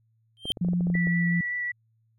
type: tone with exponential growth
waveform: triangle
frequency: 3155 Hz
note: G7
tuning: 10 cents sharp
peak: -19 dBFS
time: 0.37-0.52 s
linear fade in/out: 0 ms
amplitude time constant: 32 ms
type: clicks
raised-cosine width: 2 ms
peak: -23 dBFS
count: 11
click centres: 0.455 / 0.504 / 0.572 / 0.648 / 0.686 / 0.734 / 0.808 / 0.87 / 0.901 / 0.953 / 1.071 s
type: tone with pitch glide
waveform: sine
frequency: 176.3 to 172.37 Hz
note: F3 to F3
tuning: +17 to -22 cents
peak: -22 dBFS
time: 0.61-1.41 s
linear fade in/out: 5 ms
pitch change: -39 cents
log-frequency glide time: 0.75-1.13 s
type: tone with vibrato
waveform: sine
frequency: 1957 Hz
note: B6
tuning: 16 cents flat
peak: -27 dBFS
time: 0.94-1.72 s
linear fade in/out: 10 ms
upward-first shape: sine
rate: 5.3 Hz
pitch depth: 9 cents each way
effects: added 112 Hz sine -64 dBFS peak until 2.18 s